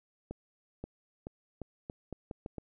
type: accelerating click train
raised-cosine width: 2 ms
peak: -26 dBFS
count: 9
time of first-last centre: 0.31-2.583 s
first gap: 530 ms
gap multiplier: 0.81
effects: none